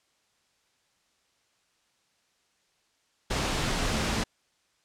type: tone in noise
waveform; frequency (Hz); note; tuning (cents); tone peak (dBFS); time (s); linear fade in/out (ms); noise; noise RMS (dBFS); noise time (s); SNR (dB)
sine; 220; A3; 0; -34; 3.92-4.23; 10; pink; -28; 3.3-4.24; -9
effects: white hiss -70 dBFS RMS until 4.84 s + low-pass 7000 Hz 12 dB/octave